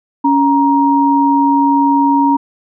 sine tone pair together, 279.5 / 940.1 Hz, C#4 / A#5, +14 / +14 cents, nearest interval octave + major sixth, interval 2100 cents, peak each -11 dBFS, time 0.24-2.37 s, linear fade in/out 10 ms, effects none

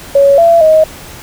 sine tone with pitch steps, 558 / 674 / 629 Hz, C#5 / E5 / D#5, +11 / +38 / +19 cents, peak -3 dBFS, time 0.15-0.84 s, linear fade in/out 5 ms, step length 230 ms, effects pink hiss -31 dBFS RMS until 1.22 s

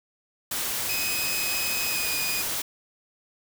white noise, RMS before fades -29 dBFS, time 0.51-2.62 s, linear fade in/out 5 ms
25% pulse tone with pitch glide, 2521 to 2471 Hz, D#7 to D#7, +22 to -13 cents, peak -25 dBFS, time 0.89-2.42 s, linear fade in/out 5 ms, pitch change -35 cents, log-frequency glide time 1.85-2.1 s
effects none

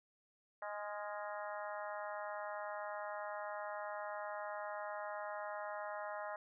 harmonic tone with a mistuned harmonic, 207.7 Hz, G#3, in tune, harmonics 3 / 4 / 5 / 6 / 7 / 8 / 9, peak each -45 / -47 / -49 / -51 / -52 / -53 / -54 dBFS, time 0.62-6.36 s, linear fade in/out 2 ms, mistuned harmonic 7, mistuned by -48 cents, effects none

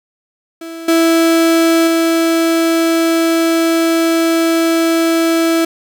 35% pulse tone with level steps, 329.6 Hz, E4, in tune, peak -24 / -7 / -9 dBFS, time 0.61-5.65 s, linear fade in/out 5 ms, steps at 0.88 / 1.87 s, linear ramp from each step 5 ms, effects none

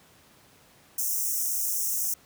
white high-pass noise, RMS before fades -28 dBFS, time 0.98-2.14 s, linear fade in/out 5 ms, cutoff 5500 Hz, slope 96 dB/octave, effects pink hiss -57 dBFS RMS until 2.25 s + high-pass 80 Hz 12 dB/octave

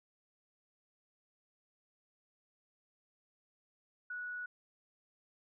sine tone, 1468 Hz, F#6, 14 cents flat, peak -39 dBFS, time 4.1-4.46 s, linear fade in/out 5 ms, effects none

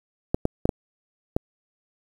clicks, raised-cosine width 2 ms, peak -7 dBFS, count 5, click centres 0.345 / 0.454 / 0.655 / 0.692 / 1.365 s, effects 7-bit

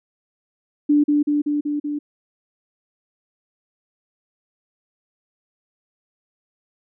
sine tone with echo, 293.7 Hz, D4, in tune, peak -12 dBFS, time 0.89-1.04 s, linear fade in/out 10 ms, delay 190 ms, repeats 5, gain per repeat -2 dB, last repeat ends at 1.99 s, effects none

